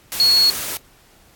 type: tone in noise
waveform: sine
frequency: 4340 Hz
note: C#8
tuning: 37 cents flat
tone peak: -11 dBFS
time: 0.2-0.5 s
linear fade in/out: 0 ms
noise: white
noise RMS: -26 dBFS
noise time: 0.12-0.77 s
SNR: +12 dB
effects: pink hiss -52 dBFS RMS until 1.35 s + AAC 64 kbps